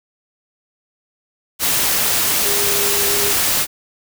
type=tone in noise; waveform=sine; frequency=406.1 Hz; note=G#4; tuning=39 cents flat; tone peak=-24 dBFS; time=2.42-3.35 s; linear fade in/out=50 ms; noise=white; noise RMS=-17 dBFS; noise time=1.59-3.67 s; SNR=-10 dB; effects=none